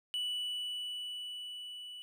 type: tone with level ramp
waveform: triangle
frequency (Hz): 2960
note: F#7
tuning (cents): 0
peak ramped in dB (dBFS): -31 to -43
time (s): 0.14-2.02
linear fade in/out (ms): 0
effects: none